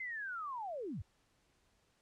sine linear sweep, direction down, 2100 to 64.3 Hz, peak -39 dBFS, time 0-1.02 s, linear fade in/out 5 ms, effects pink hiss -74 dBFS RMS until 2.01 s + low-pass 9000 Hz 12 dB/octave

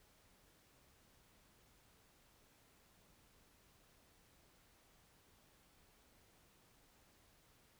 silence, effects pink hiss -70 dBFS RMS until 7.79 s

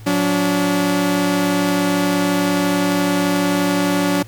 sawtooth tone pair together, 180.92 / 287.2 Hz, F#3 / D4, -39 / -39 cents, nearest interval minor sixth, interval 800 cents, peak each -16 / -13 dBFS, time 0.06-4.23 s, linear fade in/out 10 ms, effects added 110 Hz sine -35 dBFS peak until 4.27 s + pink hiss -46 dBFS RMS until 4.27 s

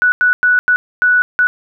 sine tone bursts at uneven times, 1477 Hz, F#6, 3 cents flat, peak -8 dBFS, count 6, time 0.02-0.12 / 0.21-0.33 / 0.43-0.59 / 0.68-0.76 / 1.02-1.22 / 1.39-1.47 s, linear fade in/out 0 ms, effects none

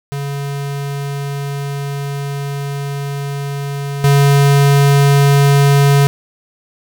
square tone with level steps, 140.9 Hz, C#3, 29 cents sharp, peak -20 / -8 dBFS, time 0.12-6.07 s, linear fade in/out 0 ms, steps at 4.04 s, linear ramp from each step 2 ms, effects none

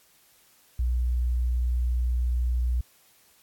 sine tone, 60.9 Hz, B1, 24 cents flat, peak -22 dBFS, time 0.79-2.81 s, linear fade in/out 5 ms, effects white hiss -60 dBFS RMS until 3.42 s + AAC 64 kbps

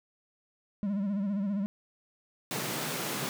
triangle tone with vibrato, 200 Hz, G3, 35 cents sharp, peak -26 dBFS, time 0.83-1.66 s, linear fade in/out 0 ms, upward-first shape sine, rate 15 Hz, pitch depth 82 cents each way
pink high-pass noise, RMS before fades -34 dBFS, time 2.51-3.29 s, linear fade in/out 0 ms, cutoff 120 Hz, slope 96 dB/octave
effects none

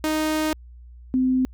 sawtooth / sine tone pair in turn, 310.6 / 257.5 Hz, D#4 / C4, -3 / -28 cents, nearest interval minor third, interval 325 cents, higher first, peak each -17 dBFS, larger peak neither, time 0.04-0.53 / 1.14-1.45 s, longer first, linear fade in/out 0 ms, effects added 60 Hz sine -41 dBFS peak until 1.53 s

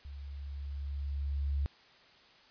sine tone with level ramp, 70.4 Hz, C#2, 27 cents sharp, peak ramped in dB -42 to -28 dBFS, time 0.05-1.66 s, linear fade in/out 0 ms, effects white hiss -60 dBFS RMS until 2.5 s + resampled to 11025 Hz

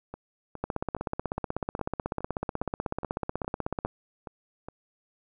two click trains, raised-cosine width 1 ms, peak -15 / -24 dBFS, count 53 / 12, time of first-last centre 0.64-3.85 / 0.14-4.685 s, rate 16.2 / 2.42 Hz, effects none

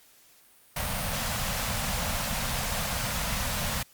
pink band-stop noise, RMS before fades -30 dBFS, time 0.76-3.83 s, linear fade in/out 5 ms, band 240 to 510 Hz, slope 48 dB/octave, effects white hiss -58 dBFS RMS until 3.93 s + Opus 48 kbps

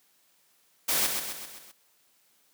white noise with echo, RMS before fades -26 dBFS, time 0.88-1.07 s, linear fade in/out 10 ms, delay 130 ms, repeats 5, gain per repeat -5 dB, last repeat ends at 1.72 s, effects white hiss -66 dBFS RMS until 2.53 s + high-pass 150 Hz 12 dB/octave

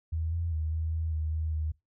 sine tone with pitch steps, 80.7 / 84.2 / 78.6 / 80.1 / 80.6 / 78.1 / 79.1 / 77.8 Hz, E2 / E2 / D#2 / E2 / E2 / D#2 / D#2 / D#2, -36 / +37 / +18 / -49 / -38 / +7 / +29 / 0 cents, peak -28 dBFS, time 0.12-1.72 s, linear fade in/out 10 ms, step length 200 ms, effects noise-tail reverb RT60 0.2 s tail -22 dB re dry

